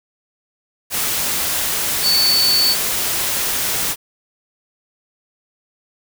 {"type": "tone in noise", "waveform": "sine", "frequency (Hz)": 4482, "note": "C#8", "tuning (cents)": 18, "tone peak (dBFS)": -13, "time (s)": [2.02, 2.76], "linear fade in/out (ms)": 50, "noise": "white", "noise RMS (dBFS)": -20, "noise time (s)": [0.9, 3.96], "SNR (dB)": 4, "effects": []}